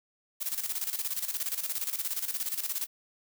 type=noise with tremolo; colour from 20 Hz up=blue; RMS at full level=-31 dBFS; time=0.4-2.87 s; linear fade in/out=20 ms; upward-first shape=square; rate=17 Hz; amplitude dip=70%; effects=none